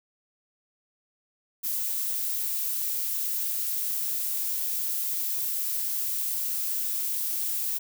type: noise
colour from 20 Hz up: violet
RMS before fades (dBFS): -29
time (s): 1.63-7.79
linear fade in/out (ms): 20
effects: none